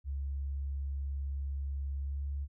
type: tone with pitch glide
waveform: sine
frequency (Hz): 69.3 to 70.39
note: C#2 to C#2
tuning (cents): 0 to +27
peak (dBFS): -33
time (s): 0.04-2.48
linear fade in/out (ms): 50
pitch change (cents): +27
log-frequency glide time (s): 2.02-2.25
effects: none